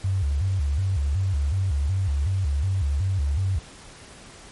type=tone with vibrato; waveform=sine; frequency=82.41 Hz; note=E2; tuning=in tune; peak=-20 dBFS; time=0.04-3.59 s; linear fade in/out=5 ms; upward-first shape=square; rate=2.7 Hz; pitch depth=260 cents each way; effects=pink hiss -45 dBFS RMS until 4.51 s + MP3 48 kbps